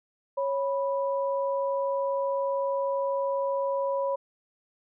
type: tone pair together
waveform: sine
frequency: 551.2 / 984 Hz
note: C#5 / B5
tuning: -10 / -7 cents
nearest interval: minor seventh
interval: 1003 cents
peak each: -26 / -31 dBFS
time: 0.37-4.16 s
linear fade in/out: 10 ms
effects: none